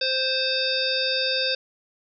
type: harmonic tone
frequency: 523.3 Hz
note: C5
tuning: in tune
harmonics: 1 / 3 / 5 / 7 / 9 / 10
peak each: -28 / -31 / -30 / -27 / -27 / -32 dBFS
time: 0.01-1.55 s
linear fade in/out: 5 ms
effects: none